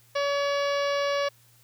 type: harmonic tone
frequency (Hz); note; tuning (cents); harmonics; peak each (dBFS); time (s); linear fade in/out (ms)
567; C#5; +39; 1 / 2 / 3 / 4 / 5 / 6 / 7 / 8 / 9 / 10; -25 / -31 / -35 / -37 / -39 / -41 / -42 / -43 / -44 / -45; 0.15-1.29; 10
effects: added 118 Hz sine -60 dBFS peak until 1.63 s + white hiss -60 dBFS RMS until 1.63 s